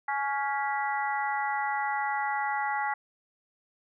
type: harmonic tone with a mistuned harmonic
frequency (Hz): 279.8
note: C#4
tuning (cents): +16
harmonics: 3 / 4 / 5 / 6 / 7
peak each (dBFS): -29 / -37 / -36 / -40 / -34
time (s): 0.08-2.94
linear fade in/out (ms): 5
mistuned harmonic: 6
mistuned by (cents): -34
effects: none